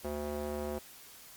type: tone with band-pass filter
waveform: square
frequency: 73.8 Hz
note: D2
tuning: 9 cents sharp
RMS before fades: -37 dBFS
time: 0.04-0.79 s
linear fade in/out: 10 ms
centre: 510 Hz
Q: 1.4
effects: white hiss -53 dBFS RMS until 1.36 s + Opus 48 kbps